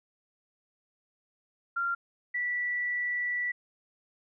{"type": "tone pair in turn", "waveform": "sine", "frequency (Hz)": [1385, 1958.7], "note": ["F6", "B6"], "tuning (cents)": [-15, -15], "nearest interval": "tritone", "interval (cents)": 600, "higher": "second", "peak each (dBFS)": [-27, -28], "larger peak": "first", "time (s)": [[1.76, 1.95], [2.34, 3.52]], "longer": "second", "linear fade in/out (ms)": 10, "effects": []}